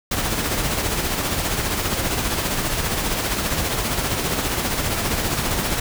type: noise with tremolo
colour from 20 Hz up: pink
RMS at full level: -21 dBFS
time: 0.11-5.8 s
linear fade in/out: 5 ms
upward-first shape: sine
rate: 15 Hz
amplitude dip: 40%
effects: none